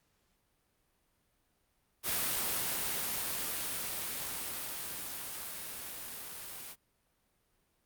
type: noise with level ramp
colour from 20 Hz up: white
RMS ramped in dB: -32 to -45 dBFS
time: 2.03-6.76 s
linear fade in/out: 50 ms
effects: pink hiss -75 dBFS RMS until 7.85 s + Opus 48 kbps